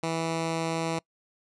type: tone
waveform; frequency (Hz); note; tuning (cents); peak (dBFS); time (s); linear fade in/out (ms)
10% pulse; 163.8; E3; -11; -19; 0.03-0.99; 5
effects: noise-tail reverb RT60 0.1 s tail -25 dB re dry + resampled to 22050 Hz